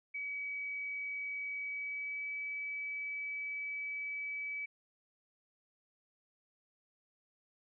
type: tone with pitch glide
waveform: sine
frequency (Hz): 2275 to 2291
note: C#7 to D7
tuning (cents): +44 to -44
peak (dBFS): -37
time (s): 0.14-4.66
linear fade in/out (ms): 10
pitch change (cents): +12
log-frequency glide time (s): 1.62-2.28
effects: none